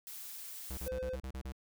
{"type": "noise", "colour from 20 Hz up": "blue", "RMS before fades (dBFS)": -46, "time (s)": [0.07, 0.88], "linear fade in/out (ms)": 0}
{"type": "tone bursts", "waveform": "square", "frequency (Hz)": 65.41, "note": "C2", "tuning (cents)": 0, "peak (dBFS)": -40, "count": 8, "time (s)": [0.7, 1.522], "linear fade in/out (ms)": 5, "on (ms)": 73, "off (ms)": 34}
{"type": "tone", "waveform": "triangle", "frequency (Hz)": 513, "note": "C5", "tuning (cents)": -34, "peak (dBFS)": -34, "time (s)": [0.86, 1.16], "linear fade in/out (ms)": 10}
{"effects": []}